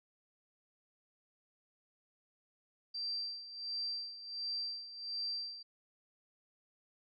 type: tone with tremolo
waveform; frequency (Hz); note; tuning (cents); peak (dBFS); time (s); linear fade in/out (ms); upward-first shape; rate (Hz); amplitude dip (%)
sine; 4699; D8; 0; -35; 2.94-5.63; 10; sine; 1.4; 75
effects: none